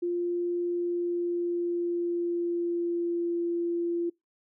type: tone with pitch glide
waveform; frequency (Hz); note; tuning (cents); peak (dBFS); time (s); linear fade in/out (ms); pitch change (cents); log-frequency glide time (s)
sine; 349.2 to 342.8; F4 to F4; 0 to -32; -26; 0.02-4.1; 10; -32; 0.66-3.39
effects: noise-tail reverb RT60 0.2 s tail -26 dB re dry